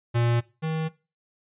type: tone pair in turn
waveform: square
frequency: 118.5 / 159.03 Hz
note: A#2 / D#3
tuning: +29 / +38 cents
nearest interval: perfect fourth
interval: 509 cents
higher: second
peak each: -21 / -26 dBFS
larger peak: first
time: 0.14-0.41 / 0.62-0.89 s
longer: neither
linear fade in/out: 20 ms
effects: noise-tail reverb RT60 0.3 s tail -19 dB re dry + resampled to 8000 Hz